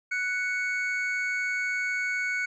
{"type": "tone pair together", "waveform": "triangle", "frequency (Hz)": [1485, 2222], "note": ["F#6", "C#7"], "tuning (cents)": [6, 4], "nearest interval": "perfect fifth", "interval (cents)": 698, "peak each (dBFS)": [-28, -27], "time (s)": [0.11, 2.46], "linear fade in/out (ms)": 10, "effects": ["resampled to 22050 Hz"]}